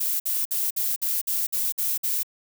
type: noise bursts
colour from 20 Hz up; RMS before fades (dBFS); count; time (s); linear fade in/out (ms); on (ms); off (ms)
violet; -25; 9; 0-2.232; 10; 200; 54
effects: none